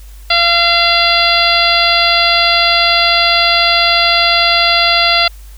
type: harmonic tone with a mistuned harmonic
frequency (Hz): 686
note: F5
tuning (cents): -31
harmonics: 1 / 2 / 3 / 4 / 5 / 6 / 7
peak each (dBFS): -16 / -16 / -16 / -16 / -16 / -16 / -16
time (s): 0.3-5.28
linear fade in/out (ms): 5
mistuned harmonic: 7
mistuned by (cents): -20
effects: added 50 Hz sine -31 dBFS peak until 5.57 s + white hiss -45 dBFS RMS until 5.57 s